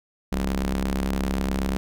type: ring-modulated tone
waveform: sawtooth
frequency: 68.2 Hz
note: C#2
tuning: 28 cents flat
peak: -16 dBFS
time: 0.32-1.77 s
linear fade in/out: 0 ms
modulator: 122 Hz
effects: none